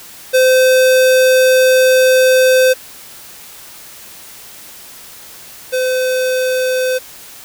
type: tone pair in turn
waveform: square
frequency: 515 / 511.4 Hz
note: C5 / C5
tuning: -28 / -40 cents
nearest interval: unison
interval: 12 cents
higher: first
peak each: -8 / -14 dBFS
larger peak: first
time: 0.33-2.74 / 5.72-6.99 s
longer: first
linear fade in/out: 20 ms
effects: white hiss -36 dBFS RMS until 7.44 s